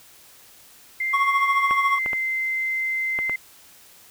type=tone with pitch glide; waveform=sine; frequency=2093 to 2075 Hz; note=C7 to C7; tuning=0 to -15 cents; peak=-22 dBFS; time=1-3.36 s; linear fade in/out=5 ms; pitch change=-15 cents; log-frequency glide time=1.56-2.25 s
type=tone with tremolo; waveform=triangle; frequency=1108.7 Hz; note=C#6; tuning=in tune; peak=-14 dBFS; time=1.13-1.99 s; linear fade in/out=10 ms; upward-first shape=triangle; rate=14 Hz; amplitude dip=75%
type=clicks; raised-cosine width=0.5 ms; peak=-15 dBFS; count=5; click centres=1.71 / 2.061 / 2.132 / 3.189 / 3.296 s
effects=white hiss -50 dBFS RMS until 4.1 s